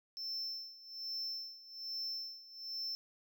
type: tone with tremolo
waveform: triangle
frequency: 5330 Hz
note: E8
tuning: 18 cents sharp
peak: -36 dBFS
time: 0.17-2.95 s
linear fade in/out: 0 ms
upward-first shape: sine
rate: 1.2 Hz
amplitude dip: 85%
effects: none